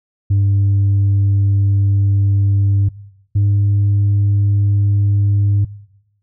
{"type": "tone pair in turn", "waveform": "sine", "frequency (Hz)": [99.5, 101.18], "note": ["G2", "G#2"], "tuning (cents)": [26, -45], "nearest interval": "unison", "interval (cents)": 29, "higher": "second", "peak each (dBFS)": -8, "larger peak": "neither", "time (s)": [[0.3, 2.89], [3.35, 5.65]], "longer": "first", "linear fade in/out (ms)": 10, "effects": ["noise-tail reverb RT60 0.9 s tail -22 dB re dry", "tanh soft clip ceiling -9 dBFS"]}